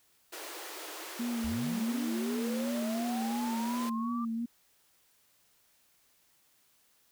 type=high-pass noise; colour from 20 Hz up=pink; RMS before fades=-43 dBFS; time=0.32-3.9 s; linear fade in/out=10 ms; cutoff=310 Hz; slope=96 dB/octave
type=tone with vibrato; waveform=sine; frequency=233.3 Hz; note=A#3; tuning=2 cents sharp; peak=-31 dBFS; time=1.19-4.46 s; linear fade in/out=10 ms; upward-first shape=sine; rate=2.8 Hz; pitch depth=53 cents each way
type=linear sweep; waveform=sine; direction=up; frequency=58.8 to 1191 Hz; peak=-37 dBFS; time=1.44-4.25 s; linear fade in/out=5 ms
effects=white hiss -68 dBFS RMS until 7.11 s